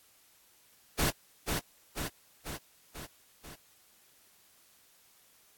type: noise with echo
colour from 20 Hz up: pink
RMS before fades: -28 dBFS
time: 0.98-1.11 s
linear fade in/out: 20 ms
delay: 490 ms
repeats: 5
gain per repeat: -4 dB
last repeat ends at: 3.56 s
effects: white hiss -63 dBFS RMS until 5.57 s + AAC 64 kbps